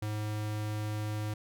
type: tone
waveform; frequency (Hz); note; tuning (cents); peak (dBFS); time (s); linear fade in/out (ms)
square; 106.3; G#2; +41; -33; 0.02-1.34; 5
effects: none